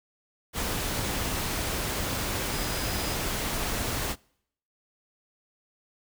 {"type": "tone in noise", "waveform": "sine", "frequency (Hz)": 4978, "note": "D#8", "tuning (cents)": 0, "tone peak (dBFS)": -40, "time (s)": [2.51, 3.18], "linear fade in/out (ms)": 50, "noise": "pink", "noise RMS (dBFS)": -30, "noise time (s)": [0.53, 4.16], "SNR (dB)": -13, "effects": ["noise-tail reverb RT60 0.7 s tail -26 dB re dry"]}